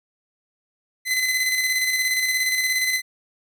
sawtooth tone with tremolo, 2032 Hz, B6, 49 cents sharp, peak -15 dBFS, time 1.05-3.02 s, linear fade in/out 50 ms, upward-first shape square, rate 17 Hz, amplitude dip 35%, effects none

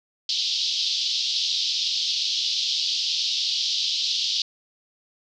white band-pass noise, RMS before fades -25 dBFS, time 0.29-4.42 s, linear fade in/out 2 ms, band 3100 to 5200 Hz, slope 48 dB/octave, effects none

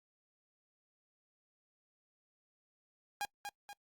sawtooth tone with echo, 814 Hz, G#5, 35 cents flat, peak -31 dBFS, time 3.21-3.25 s, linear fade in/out 0 ms, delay 240 ms, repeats 2, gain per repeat -6 dB, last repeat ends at 3.73 s, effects noise-tail reverb RT60 0.1 s tail -26 dB re dry + Opus 48 kbps

